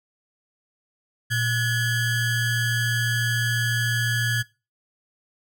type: ring-modulated tone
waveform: square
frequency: 790 Hz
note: G5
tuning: 13 cents sharp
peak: -19 dBFS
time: 1.3-4.43 s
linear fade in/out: 20 ms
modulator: 907 Hz
effects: noise-tail reverb RT60 0.3 s tail -22 dB re dry